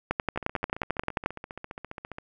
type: two click trains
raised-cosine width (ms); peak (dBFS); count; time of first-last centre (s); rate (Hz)
0.5; -10 / -22; 14 / 28; 0.11-1.26 / 0.36-2.184; 11.3 / 14.8
effects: none